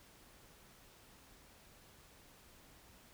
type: silence
effects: pink hiss -62 dBFS RMS until 3.13 s